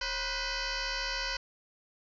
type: tone with frequency modulation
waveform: sine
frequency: 1549 Hz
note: G6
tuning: 21 cents flat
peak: -31 dBFS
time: 0.01-1.37 s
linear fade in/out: 5 ms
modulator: 504 Hz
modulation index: 7.6
effects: none